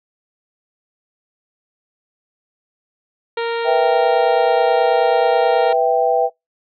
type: harmonic tone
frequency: 464.6 Hz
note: A#4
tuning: 6 cents flat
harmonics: 1 / 2 / 3 / 4 / 5 / 6 / 7 / 8 / 9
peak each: -20 / -26 / -30 / -32 / -34 / -36 / -37 / -38 / -39 dBFS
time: 3.37-5.73 s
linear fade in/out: 5 ms
type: chord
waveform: sine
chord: E minor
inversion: second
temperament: equal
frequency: 493.9 / 659.3 / 784 Hz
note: B4 / E5 / G5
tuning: 0 / 0 / 0 cents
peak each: -17 dBFS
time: 3.64-6.3 s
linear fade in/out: 50 ms
effects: noise-tail reverb RT60 0.2 s tail -26 dB re dry